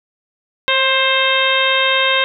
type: harmonic tone with a mistuned harmonic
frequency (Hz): 528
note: C5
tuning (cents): +16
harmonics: 1 / 2 / 3 / 4 / 5 / 6 / 7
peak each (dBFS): -20 / -20 / -20 / -20 / -20 / -20 / -20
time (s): 0.68-2.24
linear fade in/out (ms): 0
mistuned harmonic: 1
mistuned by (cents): +18
effects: none